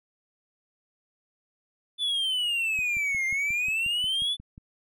triangle exponential two-way sweep, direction down then up, 3503 to 2095 to 3503 Hz, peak -23 dBFS, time 1.98-4.37 s, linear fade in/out 50 ms, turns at 3.26 s
click train, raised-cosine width 5 ms, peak -32 dBFS, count 11, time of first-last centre 2.79-4.579 s, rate 5.59 Hz
effects none

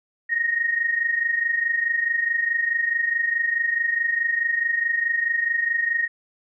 sine tone pair together, 1844.3 / 1869 Hz, A#6 / A#6, -19 / +4 cents, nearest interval unison, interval 23 cents, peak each -26 / -21 dBFS, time 0.29-6.08 s, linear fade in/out 20 ms, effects none

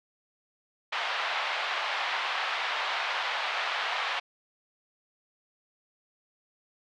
pink band-pass noise, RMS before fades -31 dBFS, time 0.92-4.2 s, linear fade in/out 10 ms, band 750 to 3700 Hz, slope 24 dB/octave, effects none

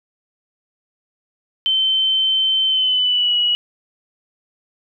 sine tone with pitch glide, 3088 to 2921 Hz, G7 to F#7, -27 to -23 cents, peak -14 dBFS, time 1.66-3.55 s, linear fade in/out 0 ms, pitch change -96 cents, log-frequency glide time 2.67-3.35 s, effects none

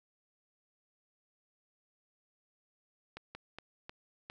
slowing click train, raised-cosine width 0.3 ms, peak -28 dBFS, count 5, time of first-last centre 3.17-4.299 s, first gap 180 ms, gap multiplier 1.31, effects none

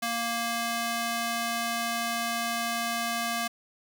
square tone with high-pass filter, 233.1 Hz, A#3, in tune, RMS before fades -30 dBFS, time 0.02-3.48 s, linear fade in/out 10 ms, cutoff 630 Hz, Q 0.54, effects none

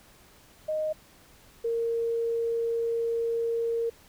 sine tone pair in turn, 620 / 462.3 Hz, D#5 / A#4, -6 / -14 cents, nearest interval perfect fourth, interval 508 cents, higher first, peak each -26 / -25 dBFS, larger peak second, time 0.68-0.93 / 1.64-3.9 s, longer second, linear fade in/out 10 ms, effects pink hiss -56 dBFS RMS until 4.08 s

